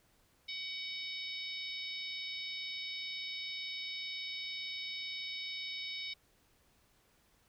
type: harmonic tone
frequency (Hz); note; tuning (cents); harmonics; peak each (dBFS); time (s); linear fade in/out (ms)
753; F#5; +30; 3 / 4 / 5 / 6 / 7; -44 / -48 / -42 / -52 / -47; 0.48-6.14; 10
effects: pink hiss -70 dBFS RMS until 7.48 s

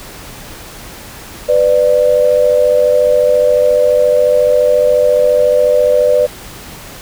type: tone pair together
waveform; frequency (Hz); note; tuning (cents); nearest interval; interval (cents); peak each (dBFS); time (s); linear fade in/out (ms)
sine; 498.7 / 593; B4 / D5; +17 / +17; minor third; 300; -10; 1.48-6.27; 20
effects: pink hiss -32 dBFS RMS until 7.01 s

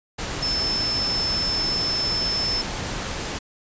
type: tone in noise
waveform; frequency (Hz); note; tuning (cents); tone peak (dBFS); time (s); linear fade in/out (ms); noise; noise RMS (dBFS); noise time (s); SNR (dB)
sine; 5274; E8; 0; -22; 0.42-2.62; 10; pink; -29; 0.18-3.39; +4
effects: resampled to 16000 Hz

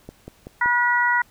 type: click train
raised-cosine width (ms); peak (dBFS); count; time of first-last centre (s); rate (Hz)
2; -22; 4; 0.09-0.659; 5.27
type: harmonic tone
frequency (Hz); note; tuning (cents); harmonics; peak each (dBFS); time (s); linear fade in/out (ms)
484.2; B4; -34; 2 / 3 / 4; -21 / -21 / -21; 0.61-1.22; 5
effects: pink hiss -56 dBFS RMS until 1.3 s

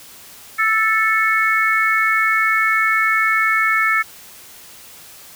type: harmonic tone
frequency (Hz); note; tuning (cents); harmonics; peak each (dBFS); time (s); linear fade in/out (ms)
440; A4; 0; 3 / 4 / 5; -18 / -18 / -18; 0.58-4.03; 20
effects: white hiss -41 dBFS RMS until 5.35 s

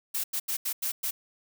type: noise bursts at uneven times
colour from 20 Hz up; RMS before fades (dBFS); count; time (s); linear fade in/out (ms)
blue; -30; 6; 0.14-0.24 / 0.33-0.4 / 0.48-0.57 / 0.65-0.73 / 0.82-0.92 / 1.03-1.11; 10
effects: none

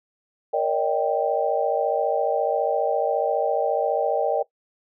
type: chord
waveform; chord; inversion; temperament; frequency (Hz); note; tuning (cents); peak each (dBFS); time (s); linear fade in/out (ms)
sine; Eb dominant seventh; second; equal with one note detuned; 466.2 / 567.7 / 622.3 / 784; Bb4 / Db5 / Eb5 / G5; 0 / +41 / 0 / 0; -25; 0.53-4.43; 10
effects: noise-tail reverb RT60 0.1 s tail -19 dB re dry

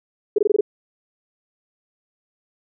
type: tone bursts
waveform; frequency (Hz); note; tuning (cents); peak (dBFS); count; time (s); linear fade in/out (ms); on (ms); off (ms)
sine; 415.3; G#4; 0; -12; 6; 0.36-0.609; 5; 24; 21
effects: none

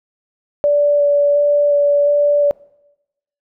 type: tone with vibrato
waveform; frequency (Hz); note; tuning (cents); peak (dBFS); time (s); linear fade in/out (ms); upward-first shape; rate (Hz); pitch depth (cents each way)
sine; 579; D5; -25; -10; 0.64-2.51; 0; square; 1.4; 8
effects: noise-tail reverb RT60 0.9 s tail -22 dB re dry

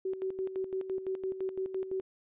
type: tone with tremolo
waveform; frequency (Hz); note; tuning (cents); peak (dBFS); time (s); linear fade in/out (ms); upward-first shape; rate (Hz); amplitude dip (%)
sine; 379.2; F#4; +43; -30; 0.05-2.01; 5; square; 5.9; 65
effects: resampled to 8000 Hz

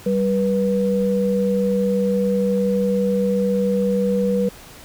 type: tone pair together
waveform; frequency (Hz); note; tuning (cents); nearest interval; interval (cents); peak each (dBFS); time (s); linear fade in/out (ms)
sine; 194.1 / 486.8; G3 / B4; -17 / -25; octave + major third; 1592; -19; 0.06-4.49; 5
effects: pink hiss -42 dBFS RMS until 4.84 s

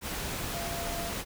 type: tone in noise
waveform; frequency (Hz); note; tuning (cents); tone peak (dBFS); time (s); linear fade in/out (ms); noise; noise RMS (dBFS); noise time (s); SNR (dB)
sine; 684; F5; -36; -37; 0.52-1.14; 50; pink; -35; 0.01-1.25; -5
effects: none

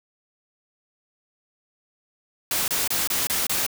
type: noise bursts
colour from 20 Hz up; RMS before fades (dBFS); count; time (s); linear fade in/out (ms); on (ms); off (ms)
white; -24; 6; 2.51-3.665; 2; 170; 27
effects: none

